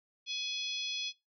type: harmonic tone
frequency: 842 Hz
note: G#5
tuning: 24 cents sharp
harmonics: 3 / 4 / 5 / 6 / 7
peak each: -40 / -36 / -42 / -44 / -47 dBFS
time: 0.26-1.13 s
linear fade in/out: 50 ms
effects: noise-tail reverb RT60 0.2 s tail -21 dB re dry